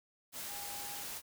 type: tone in noise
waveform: sine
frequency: 813 Hz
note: G#5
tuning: 37 cents flat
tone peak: -49 dBFS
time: 0.47-1.05 s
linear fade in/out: 50 ms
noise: white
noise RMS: -43 dBFS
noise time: 0.32-1.22 s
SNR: -9 dB
effects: none